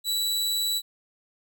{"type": "tone", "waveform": "sawtooth", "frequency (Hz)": 3940, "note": "B7", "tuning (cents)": -5, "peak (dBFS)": -21, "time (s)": [0.04, 0.82], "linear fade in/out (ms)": 50, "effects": []}